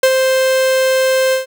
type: tone with ADSR envelope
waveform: 45% pulse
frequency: 523.3 Hz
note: C5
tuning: in tune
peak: -6 dBFS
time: 0.03-1.46 s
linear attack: 4 ms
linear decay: 62 ms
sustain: -5 dB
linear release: 130 ms
effects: none